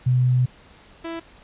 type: tone pair in turn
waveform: sine / sawtooth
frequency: 126 / 331.5 Hz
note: B2 / E4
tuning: +35 / +10 cents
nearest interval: octave + perfect fourth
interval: 1675 cents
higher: second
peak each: -15 / -25 dBFS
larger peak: first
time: 0.06-0.46 / 1.04-1.2 s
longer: first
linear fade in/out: 10 ms
effects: pink hiss -50 dBFS RMS until 1.43 s + resampled to 8000 Hz